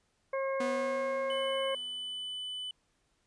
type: harmonic tone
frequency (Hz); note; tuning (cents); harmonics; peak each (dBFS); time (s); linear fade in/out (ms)
539; C#5; -49; 1 / 2 / 3 / 4; -31 / -38 / -45 / -43; 0.33-1.75; 5
type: tone with exponential decay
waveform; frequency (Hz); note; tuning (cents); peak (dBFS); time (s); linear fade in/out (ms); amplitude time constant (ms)
sawtooth; 246.9; B3; 0; -29; 0.6-2.4; 5; 390
type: tone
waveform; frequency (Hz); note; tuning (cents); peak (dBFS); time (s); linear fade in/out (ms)
triangle; 3000; F#7; +23; -35; 1.3-2.71; 2
effects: pink hiss -74 dBFS RMS until 3.26 s + resampled to 22050 Hz